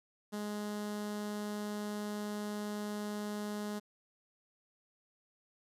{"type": "tone with notch filter", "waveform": "sawtooth", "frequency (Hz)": 208.4, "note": "G#3", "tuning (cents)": 6, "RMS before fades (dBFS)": -39, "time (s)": [0.32, 3.8], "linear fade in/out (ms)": 20, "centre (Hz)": 2400, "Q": 2, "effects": ["resampled to 32000 Hz", "11-bit"]}